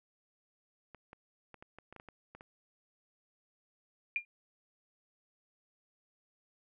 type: clicks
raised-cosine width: 0.5 ms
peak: -35 dBFS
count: 11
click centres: 0.947 / 1.131 / 1.543 / 1.625 / 1.786 / 1.926 / 1.963 / 1.999 / 2.087 / 2.35 / 2.409 s
type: tone with exponential decay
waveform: sine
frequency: 2403 Hz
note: D7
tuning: 39 cents sharp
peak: -26 dBFS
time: 4.16-4.25 s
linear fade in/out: 1 ms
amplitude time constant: 19 ms
effects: none